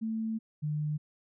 sine tone pair in turn, 222.1 / 150.61 Hz, A3 / D3, +16 / +44 cents, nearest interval perfect fifth, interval 672 cents, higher first, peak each -30 / -29 dBFS, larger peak second, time 0.01-0.39 / 0.62-0.98 s, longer first, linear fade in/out 20 ms, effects none

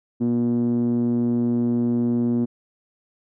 5% pulse tone with low-pass filter, 119.5 Hz, A#2, 43 cents sharp, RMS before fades -21 dBFS, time 0.2-2.46 s, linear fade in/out 20 ms, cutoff 270 Hz, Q 6.8, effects none

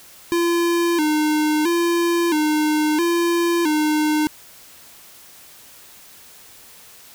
square tone with vibrato, 322.9 Hz, E4, 36 cents flat, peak -17 dBFS, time 0.32-4.27 s, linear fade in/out 0 ms, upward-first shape square, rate 0.75 Hz, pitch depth 100 cents each way, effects white hiss -45 dBFS RMS until 7.14 s

